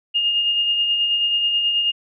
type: tone with tremolo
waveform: sine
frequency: 2835 Hz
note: F7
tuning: 25 cents sharp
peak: -15 dBFS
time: 0.14-1.92 s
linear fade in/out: 20 ms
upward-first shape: sine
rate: 9.3 Hz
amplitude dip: 35%
effects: none